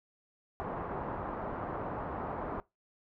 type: low-pass noise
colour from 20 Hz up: white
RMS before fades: -38 dBFS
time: 0.6-2.6 s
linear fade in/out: 0 ms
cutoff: 1100 Hz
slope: 24 dB/octave
effects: noise-tail reverb RT60 0.2 s tail -21 dB re dry